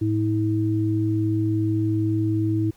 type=tone pair together; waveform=sine; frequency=108.1 / 321.7 Hz; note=A2 / E4; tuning=-30 / -42 cents; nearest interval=octave + perfect fifth; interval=1888 cents; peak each=-22 dBFS; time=0.01-2.71 s; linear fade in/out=10 ms; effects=pink hiss -57 dBFS RMS until 2.76 s